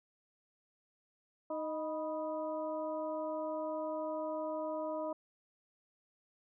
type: harmonic tone with a mistuned harmonic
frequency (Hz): 311.1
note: D#4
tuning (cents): 0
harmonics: 1 / 2 / 3 / 4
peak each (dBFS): -42 / -37 / -43 / -49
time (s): 1.5-5.13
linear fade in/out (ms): 5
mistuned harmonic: 3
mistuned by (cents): +83
effects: none